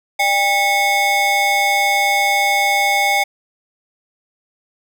square ring-modulated tone, 698.5 Hz, F5, in tune, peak -11 dBFS, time 0.19-3.24 s, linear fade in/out 10 ms, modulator 1500 Hz, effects none

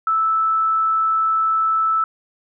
sine tone, 1314 Hz, E6, 6 cents flat, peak -15 dBFS, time 0.07-2.04 s, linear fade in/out 2 ms, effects none

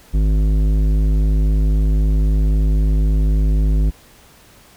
triangle tone with tanh clipping, 51.91 Hz, G#1, in tune, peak -14 dBFS, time 0.13-3.91 s, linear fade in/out 20 ms, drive 17 dB, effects pink hiss -47 dBFS RMS until 4.76 s

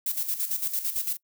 violet noise with tremolo, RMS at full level -27 dBFS, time 0.06-1.17 s, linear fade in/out 5 ms, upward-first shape square, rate 8.9 Hz, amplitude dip 65%, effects noise-tail reverb RT60 0.1 s tail -23 dB re dry

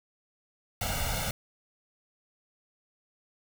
pink noise with comb filter, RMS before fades -31 dBFS, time 0.81-1.31 s, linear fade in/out 2 ms, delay 1.4 ms, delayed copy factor +0.95, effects none

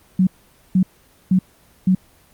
sine tone bursts, 186 Hz, F#3, 9 cents sharp, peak -11 dBFS, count 4, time 0.19-1.95 s, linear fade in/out 5 ms, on 80 ms, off 480 ms, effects pink hiss -53 dBFS RMS until 2.33 s + Opus 24 kbps

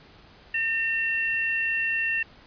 sine tone pair together, 1816 / 2721 Hz, A#6 / F7, -46 / -46 cents, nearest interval perfect fifth, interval 700 cents, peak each -26 dBFS, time 0.54-2.23 s, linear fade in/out 5 ms, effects pink hiss -52 dBFS RMS until 2.46 s + resampled to 11025 Hz

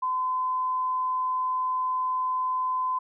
sine tone, 1021 Hz, C6, 43 cents flat, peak -24 dBFS, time 0.02-2.99 s, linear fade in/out 10 ms, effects none

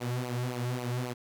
sawtooth tone with flanger, 123.47 Hz, B2, in tune, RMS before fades -33 dBFS, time 0-1.14 s, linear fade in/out 20 ms, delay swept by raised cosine 0.56 to 4.16 ms, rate 3.7 Hz, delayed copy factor -0.75, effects none

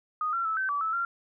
sine tone with pitch steps, 1241 / 1362 / 1309 / 1540 / 1150 / 1308 / 1379 Hz, D#6 / F6 / E6 / G6 / D6 / E6 / F6, -5 / -44 / -13 / -31 / -37 / -14 / -22 cents, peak -26 dBFS, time 0.21-1.05 s, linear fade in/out 2 ms, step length 120 ms, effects none

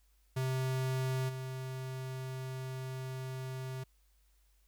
square tone with level steps, 130.5 Hz, C3, 4 cents flat, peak -32 / -39 dBFS, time 0.36-3.84 s, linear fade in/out 10 ms, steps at 1.28 s, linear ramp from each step 20 ms, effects added 50 Hz sine -66 dBFS peak until 4.67 s + white hiss -75 dBFS RMS until 4.67 s

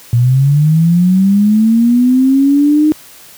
sine linear sweep, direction up, 116.54 to 309.2 Hz, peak -6 dBFS, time 0.13-2.92 s, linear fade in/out 0 ms, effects white hiss -38 dBFS RMS until 3.37 s + high-pass 60 Hz 12 dB/octave

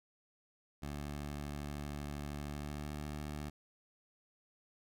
15% pulse tone with pitch glide, 72.8 to 74.37 Hz, D2 to D2, -15 to +22 cents, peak -34 dBFS, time 0.82-3.5 s, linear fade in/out 10 ms, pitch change +37 cents, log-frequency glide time 2.47-2.96 s, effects none

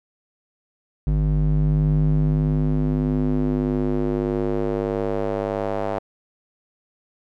square tone with band-pass filter sweep, 50.8 Hz, G#1, 38 cents flat, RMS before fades -21 dBFS, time 1.07-5.99 s, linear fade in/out 0 ms, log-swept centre 110 to 670 Hz, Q 2.1, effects none

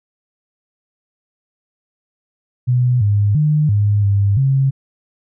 sine tone with pitch steps, 124.3 / 102.6 / 151.3 / 103.1 / 100.1 / 135.3 Hz, B2 / G#2 / D#3 / G#2 / G2 / C#3, +12 / -21 / -48 / -12 / +37 / -42 cents, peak -11 dBFS, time 2.67-4.71 s, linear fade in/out 20 ms, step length 340 ms, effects none

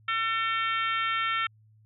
harmonic tone, 450 Hz, A4, 39 cents sharp, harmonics 3 / 4 / 5 / 6 / 7 / 8, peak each -28 / -33 / -32 / -37 / -36 / -41 dBFS, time 0.08-1.47 s, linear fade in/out 5 ms, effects added 108 Hz sine -56 dBFS peak until 1.85 s

